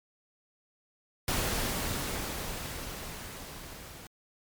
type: noise with level ramp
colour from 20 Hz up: pink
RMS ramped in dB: -29 to -47 dBFS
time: 1.28-4.07 s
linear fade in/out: 2 ms
effects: MP3 96 kbps